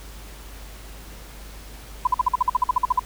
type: tone bursts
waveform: sine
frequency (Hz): 1001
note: B5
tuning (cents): +23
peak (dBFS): -14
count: 14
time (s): 2.05-2.995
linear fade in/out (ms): 5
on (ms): 22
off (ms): 49
effects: added 50 Hz sine -39 dBFS peak until 3.05 s + pink hiss -44 dBFS RMS until 3.05 s